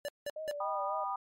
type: tone bursts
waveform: square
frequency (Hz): 580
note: D5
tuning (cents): -22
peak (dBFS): -35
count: 3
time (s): 0.05-0.512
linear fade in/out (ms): 0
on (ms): 34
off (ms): 180
type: tone with vibrato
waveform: sine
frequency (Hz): 605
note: D#5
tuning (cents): -49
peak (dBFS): -37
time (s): 0.36-1.04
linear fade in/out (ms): 5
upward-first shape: sine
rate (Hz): 3.7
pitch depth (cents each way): 72
type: chord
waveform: sine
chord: G augmented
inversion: none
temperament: just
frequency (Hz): 784 / 980 / 1225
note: G5 / B5 / D#6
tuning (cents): 0 / -14 / -27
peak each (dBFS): -37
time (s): 0.6-1.16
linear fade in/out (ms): 5
effects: MP3 64 kbps